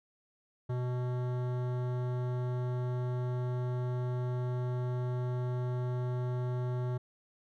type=tone with hard clipping; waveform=sine; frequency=124.5 Hz; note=B2; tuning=14 cents sharp; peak=-33 dBFS; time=0.69-6.98 s; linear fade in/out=10 ms; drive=16 dB; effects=none